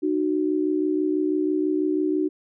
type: tone pair together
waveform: sine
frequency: 305.8 / 371.9 Hz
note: D#4 / F#4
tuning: -30 / +9 cents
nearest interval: minor third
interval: 339 cents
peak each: -22 / -24 dBFS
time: 0.02-2.29 s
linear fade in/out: 20 ms
effects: none